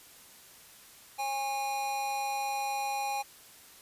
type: tone with amplitude modulation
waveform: square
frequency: 817 Hz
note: G#5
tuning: 29 cents flat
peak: -29 dBFS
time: 1.18-3.23 s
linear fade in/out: 20 ms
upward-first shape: sine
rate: 272 Hz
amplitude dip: 50%
effects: white hiss -54 dBFS RMS until 3.81 s + resampled to 32000 Hz